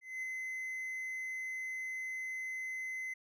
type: tone with ADSR envelope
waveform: triangle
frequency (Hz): 2047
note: C7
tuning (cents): -38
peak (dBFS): -34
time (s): 0.01-3.14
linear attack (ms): 220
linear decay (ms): 3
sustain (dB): -2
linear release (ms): 9
effects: none